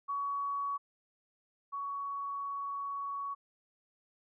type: tone pair in turn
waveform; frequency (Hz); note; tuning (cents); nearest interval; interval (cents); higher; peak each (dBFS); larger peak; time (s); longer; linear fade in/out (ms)
sine; 1125 / 1120.6; C#6 / C#6; +25 / +18; unison; 7; first; -32 / -35; first; 0.08-0.78 / 1.72-3.35; second; 20
effects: none